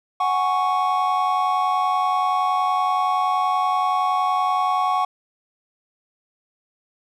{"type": "chord", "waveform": "triangle", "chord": "F# suspended second", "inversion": "none", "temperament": "equal", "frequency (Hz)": [740, 830.6, 1108.7], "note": ["F#5", "G#5", "C#6"], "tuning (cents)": [0, 0, 0], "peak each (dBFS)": [-20, -24, -19], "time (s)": [0.2, 5.05], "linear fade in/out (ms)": 5, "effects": []}